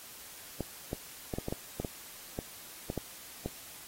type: clicks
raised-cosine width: 2 ms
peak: -20 dBFS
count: 12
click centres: 0.607 / 0.931 / 1.338 / 1.385 / 1.484 / 1.525 / 1.8 / 1.848 / 2.389 / 2.901 / 2.977 / 3.46 s
effects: white hiss -49 dBFS RMS until 3.87 s + AAC 48 kbps